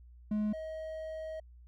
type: tone pair in turn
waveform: triangle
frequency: 211.4 / 633.5 Hz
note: G#3 / D#5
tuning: +31 / +31 cents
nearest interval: octave + perfect fifth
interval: 1900 cents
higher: second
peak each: -27 / -36 dBFS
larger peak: first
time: 0.31-0.53 / 0.53-1.4 s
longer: second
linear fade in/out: 5 ms
effects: added 60 Hz sine -52 dBFS peak until 1.67 s